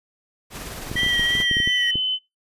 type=noise with tremolo; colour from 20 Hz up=pink; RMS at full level=-33 dBFS; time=0.5-1.46 s; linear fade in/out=50 ms; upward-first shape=sine; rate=19 Hz; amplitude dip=30%
type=clicks; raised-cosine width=3 ms; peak=-16 dBFS; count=12; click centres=0.915 / 0.956 / 1.033 / 1.064 / 1.195 / 1.352 / 1.402 / 1.513 / 1.569 / 1.602 / 1.675 / 1.956 s
type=tone with pitch glide; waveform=sine; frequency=3161 to 3036 Hz; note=G7 to F#7; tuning=+14 to +44 cents; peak=-20 dBFS; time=0.95-2.19 s; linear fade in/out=50 ms; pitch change=-70 cents; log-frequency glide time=1.44-1.8 s
type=tone with vibrato; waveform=triangle; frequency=1933 Hz; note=B6; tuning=38 cents flat; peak=-20 dBFS; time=0.96-1.91 s; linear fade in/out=5 ms; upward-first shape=sine; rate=2.9 Hz; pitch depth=30 cents each way
effects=noise-tail reverb RT60 0.2 s tail -20 dB re dry + resampled to 32000 Hz